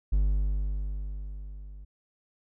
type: tone with level ramp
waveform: triangle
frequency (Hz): 50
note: G1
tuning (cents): +35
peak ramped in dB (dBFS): -18 to -40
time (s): 0.12-1.85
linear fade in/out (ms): 10
effects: none